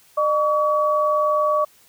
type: tone pair together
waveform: sine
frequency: 606 / 1135 Hz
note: D#5 / C#6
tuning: -46 / +41 cents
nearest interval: major seventh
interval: 1087 cents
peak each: -19 dBFS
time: 0.17-1.65 s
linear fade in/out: 10 ms
effects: white hiss -54 dBFS RMS until 1.88 s